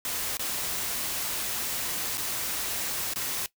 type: noise with dropouts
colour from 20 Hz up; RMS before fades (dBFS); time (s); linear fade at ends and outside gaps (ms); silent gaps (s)
white; -31; 0.05-3.46; 1; 0.37-0.394 / 2.173-2.179 / 3.136-3.159
effects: noise-tail reverb RT60 0.1 s tail -18 dB re dry